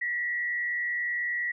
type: tone with frequency modulation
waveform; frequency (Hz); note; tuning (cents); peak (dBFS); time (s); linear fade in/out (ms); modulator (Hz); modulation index
sine; 1931; B6; -39; -27; 0.01-1.52; 10; 110; 0.48
effects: none